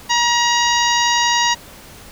harmonic tone, 951 Hz, A#5, 34 cents sharp, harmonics 1 / 2 / 3 / 4 / 5 / 6 / 7, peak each -17 / -20 / -22 / -23 / -24 / -25 / -25 dBFS, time 0.09-1.55 s, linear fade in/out 20 ms, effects pink hiss -40 dBFS RMS until 2.11 s

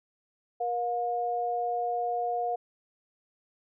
sine tone pair together, 476.5 / 714 Hz, A#4 / F5, +38 / +38 cents, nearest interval perfect fifth, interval 700 cents, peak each -33 / -28 dBFS, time 0.6-2.56 s, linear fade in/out 10 ms, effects none

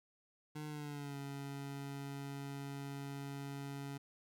25% pulse tone with pitch glide, 151.5 to 139.73 Hz, D#3 to C#3, -46 to +14 cents, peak -39 dBFS, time 0.55-3.98 s, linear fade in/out 10 ms, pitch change -140 cents, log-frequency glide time 0.67-1.17 s, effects none

